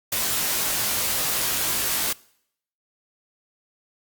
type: noise with comb filter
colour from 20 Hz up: white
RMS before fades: -24 dBFS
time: 0.12-2.13 s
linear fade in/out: 5 ms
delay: 19 ms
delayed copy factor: +0.95
effects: noise-tail reverb RT60 0.7 s tail -23 dB re dry + Opus 48 kbps